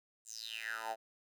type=tone with high-pass filter sweep; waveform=10% pulse; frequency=112.1 Hz; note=A2; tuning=33 cents sharp; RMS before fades=-42 dBFS; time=0.25-0.96 s; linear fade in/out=50 ms; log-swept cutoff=7900 to 660 Hz; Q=7.4; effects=none